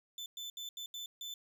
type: tone bursts at uneven times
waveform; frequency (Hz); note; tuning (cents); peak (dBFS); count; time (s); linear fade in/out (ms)
35% pulse; 3520; A7; 0; -39; 6; 0.18-0.26 / 0.37-0.5 / 0.57-0.69 / 0.77-0.86 / 0.94-1.06 / 1.21-1.34; 2
effects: none